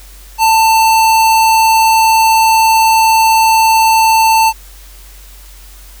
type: tone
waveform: square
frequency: 891 Hz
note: A5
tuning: 22 cents sharp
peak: -7 dBFS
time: 0.38-4.53 s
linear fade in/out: 50 ms
effects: added 47 Hz sine -34 dBFS peak until 6 s + white hiss -40 dBFS RMS until 6 s